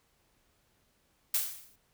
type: noise with exponential decay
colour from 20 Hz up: blue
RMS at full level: -26 dBFS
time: 1.34-1.76 s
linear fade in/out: 5 ms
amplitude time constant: 91 ms
effects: pink hiss -71 dBFS RMS until 1.93 s